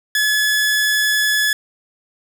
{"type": "tone", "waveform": "sawtooth", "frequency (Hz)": 1709, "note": "G#6", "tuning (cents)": 49, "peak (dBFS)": -11, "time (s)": [0.15, 1.53], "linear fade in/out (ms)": 2, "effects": []}